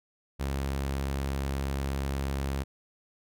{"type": "tone", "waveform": "sawtooth", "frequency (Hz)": 68.4, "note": "C#2", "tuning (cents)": -23, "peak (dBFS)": -25, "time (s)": [0.39, 2.64], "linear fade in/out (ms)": 20, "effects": []}